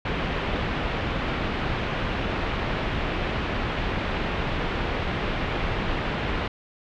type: low-pass noise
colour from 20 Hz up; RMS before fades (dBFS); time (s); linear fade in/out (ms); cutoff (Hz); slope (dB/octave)
pink; -27; 0.05-6.48; 5; 3200; 24
effects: none